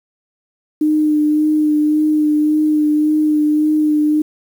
sine tone with vibrato, 303.7 Hz, D#4, 42 cents flat, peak -11 dBFS, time 0.81-4.22 s, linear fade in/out 5 ms, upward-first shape sine, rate 1.8 Hz, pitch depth 18 cents each way, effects 7-bit

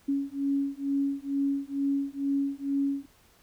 sine beating tone pair, 277.2 / 279.4 Hz, C#4 / C#4, 0 / +14 cents, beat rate 2.2 Hz, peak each -29 dBFS, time 0.08-3.06 s, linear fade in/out 10 ms, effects pink hiss -61 dBFS RMS until 3.42 s

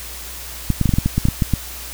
clicks, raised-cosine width 5 ms, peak -3 dBFS, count 12, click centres 0.703 / 0.813 / 0.857 / 0.892 / 0.938 / 0.985 / 1.06 / 1.18 / 1.254 / 1.286 / 1.422 / 1.537 s, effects added 60 Hz sine -36 dBFS peak until 1.93 s + white hiss -33 dBFS RMS until 1.93 s

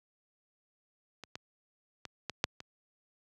clicks, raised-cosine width 0.2 ms, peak -27 / -23 / -24 / -18 / -8 / -27 dBFS, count 6, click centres 1.237 / 1.355 / 2.053 / 2.297 / 2.441 / 2.604 s, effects high-pass 80 Hz 12 dB/octave

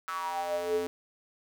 square tone with high-pass filter sweep, 87.31 Hz, F2, in tune, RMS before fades -32 dBFS, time 0.08-0.87 s, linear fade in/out 0 ms, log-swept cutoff 1300 to 350 Hz, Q 8.8, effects none

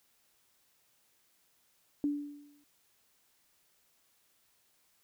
sine tone with exponential decay, 290.1 Hz, D4, 21 cents flat, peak -26 dBFS, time 2.04-2.64 s, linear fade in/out 1 ms, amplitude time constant 130 ms, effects white hiss -71 dBFS RMS until 5.03 s

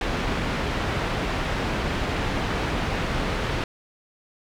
pink low-pass noise, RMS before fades -26 dBFS, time 0.01-3.64 s, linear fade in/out 2 ms, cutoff 3000 Hz, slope 12 dB/octave, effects none

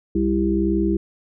harmonic tone with a mistuned harmonic, 65.41 Hz, C2, in tune, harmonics 1 / 3 / 5 / 6, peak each -25 / -22 / -20 / -26 dBFS, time 0.15-0.97 s, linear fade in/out 5 ms, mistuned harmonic 5, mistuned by +20 cents, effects none

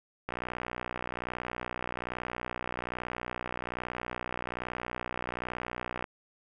click train, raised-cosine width 0.5 ms, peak -19 dBFS, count 353, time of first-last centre 0.29-6.042 s, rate 61.2 Hz, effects none

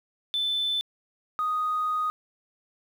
sine tone pair in turn, 3520 / 1244.5 Hz, A7 / D#6, 0 / 0 cents, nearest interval octave + tritone, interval 1800 cents, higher first, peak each -23 dBFS, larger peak neither, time 0.34-0.81 / 1.39-2.1 s, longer second, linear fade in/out 0 ms, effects tanh soft clip ceiling -20 dBFS + 9-bit

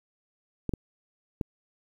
clicks, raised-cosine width 3 ms, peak -16 dBFS, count 3, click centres 0.693 / 0.737 / 1.412 s, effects 9-bit

